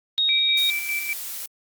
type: tone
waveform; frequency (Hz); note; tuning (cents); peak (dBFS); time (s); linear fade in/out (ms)
sine; 3746; A#7; +8; -18; 0.18-0.7; 0
type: tone with tremolo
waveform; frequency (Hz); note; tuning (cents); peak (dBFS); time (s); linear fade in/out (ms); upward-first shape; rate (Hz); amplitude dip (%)
sine; 2328; D7; -16; -23; 0.29-1.13; 0; square; 5; 50
type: noise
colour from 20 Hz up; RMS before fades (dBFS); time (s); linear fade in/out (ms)
blue; -32; 0.57-1.46; 2
effects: Opus 48 kbps